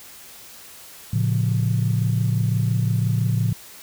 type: chord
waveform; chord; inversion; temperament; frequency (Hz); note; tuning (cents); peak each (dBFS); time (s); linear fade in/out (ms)
sine; A augmented; none; equal with one note detuned; 112.77 / 138.59 / 174.61; A2 / C#3 / E#3; +43 / 0 / 0; -19 / -23 / -25; 1.13-3.53; 5
effects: tanh soft clip ceiling -10 dBFS + white hiss -43 dBFS RMS until 3.82 s